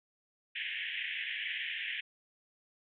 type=band-pass noise; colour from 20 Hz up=pink; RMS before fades=-38 dBFS; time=0.55-2.01 s; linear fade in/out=10 ms; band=1700 to 3300 Hz; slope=96 dB/octave; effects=none